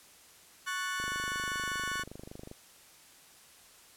35% pulse chord, F# minor, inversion second, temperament equal, 1108.7 / 1480 / 1760 Hz, C#6 / F#6 / A6, 0 / 0 / 0 cents, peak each -36 / -34 / -38 dBFS, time 0.66-2.04 s, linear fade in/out 20 ms
click train, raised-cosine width 2 ms, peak -31 dBFS, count 39, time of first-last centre 1-2.514 s, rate 25.1 Hz
effects white hiss -57 dBFS RMS until 3.96 s + low-pass 12000 Hz 12 dB/octave

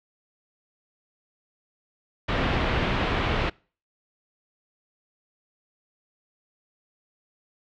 pink low-pass noise, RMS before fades -25 dBFS, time 2.28-3.5 s, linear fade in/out 10 ms, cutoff 3300 Hz, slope 24 dB/octave, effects noise-tail reverb RT60 0.4 s tail -25 dB re dry

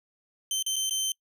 20% pulse tone with dropouts, 3100 Hz, G7, 20 cents flat, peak -21 dBFS, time 0.51-1.12 s, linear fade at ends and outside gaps 2 ms, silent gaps 0.626-0.663 / 0.759-0.763 / 0.896-0.908 s, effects noise-tail reverb RT60 0.1 s tail -26 dB re dry

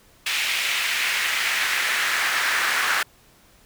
brown noise with high-pass filter sweep, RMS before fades -23 dBFS, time 0.26-3.03 s, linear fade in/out 5 ms, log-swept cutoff 2500 to 1500 Hz, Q 2.1, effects pink hiss -55 dBFS RMS until 3.65 s

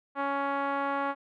5% pulse tone with low-pass filter, 278.8 Hz, C#4, 10 cents sharp, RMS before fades -30 dBFS, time 0.15-1.15 s, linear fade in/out 50 ms, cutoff 1100 Hz, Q 1.6, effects none

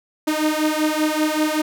sawtooth beating tone pair, 305.3 / 310.5 Hz, D#4 / D#4, -33 / -3 cents, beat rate 5.2 Hz, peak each -17 dBFS, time 0.27-1.62 s, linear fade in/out 10 ms, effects none

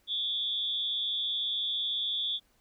sine tone with amplitude modulation, 3466 Hz, A7, 27 cents flat, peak -25 dBFS, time 0.07-2.4 s, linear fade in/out 50 ms, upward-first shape sine, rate 218 Hz, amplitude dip 85%, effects pink hiss -69 dBFS RMS until 2.6 s

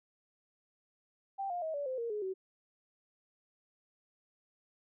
sine tone with pitch steps, 784 / 706.6 / 636.8 / 573.9 / 517.2 / 466.2 / 420.1 / 378.6 Hz, G5 / F5 / D#5 / D5 / C5 / A#4 / G#4 / F#4, 0 / +20 / +40 / -40 / -20 / 0 / +20 / +40 cents, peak -34 dBFS, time 1.38-2.34 s, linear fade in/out 20 ms, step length 120 ms, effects none

